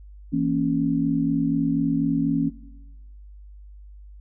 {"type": "chord", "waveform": "sine", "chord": "A# diminished", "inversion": "second", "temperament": "equal", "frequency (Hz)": [164.81, 233.1, 277.2], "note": ["E3", "A#3", "C#4"], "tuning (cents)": [0, 0, 0], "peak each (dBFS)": [-26, -26, -22], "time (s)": [0.32, 2.5], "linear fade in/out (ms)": 20, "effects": ["noise-tail reverb RT60 1.0 s tail -17 dB re dry", "added 50 Hz sine -41 dBFS peak until 4.2 s"]}